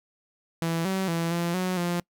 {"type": "tone with pitch steps", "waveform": "sawtooth", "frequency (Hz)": [165.8, 190.5, 167.1, 171.2, 183.9, 174.3], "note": ["E3", "G3", "E3", "F3", "F#3", "F3"], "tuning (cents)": [10, -49, 24, -34, -10, -3], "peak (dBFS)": -21, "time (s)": [0.62, 2], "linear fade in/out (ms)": 0, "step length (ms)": 230, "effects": ["noise-tail reverb RT60 0.1 s tail -25 dB re dry"]}